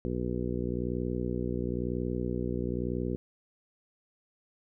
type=harmonic tone; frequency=61 Hz; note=B1; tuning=21 cents flat; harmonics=1 / 2 / 3 / 4 / 5 / 6 / 7 / 8; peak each=-37 / -37 / -36 / -36 / -41 / -36 / -41 / -41 dBFS; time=0.05-3.16 s; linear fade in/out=0 ms; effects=none